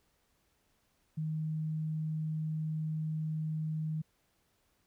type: tone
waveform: sine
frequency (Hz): 156.4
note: D#3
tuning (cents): +9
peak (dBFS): -32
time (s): 1.17-4.02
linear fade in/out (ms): 10
effects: pink hiss -74 dBFS RMS until 4.86 s